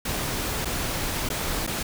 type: noise with dropouts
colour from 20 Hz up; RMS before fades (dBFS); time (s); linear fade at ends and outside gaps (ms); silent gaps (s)
pink; -28; 0.05-1.83; 5; 0.648-0.654 / 1.29-1.3 / 1.667-1.674
effects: none